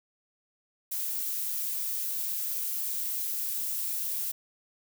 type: noise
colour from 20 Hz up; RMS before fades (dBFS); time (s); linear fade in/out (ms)
violet; -32; 0.91-4.32; 10
effects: none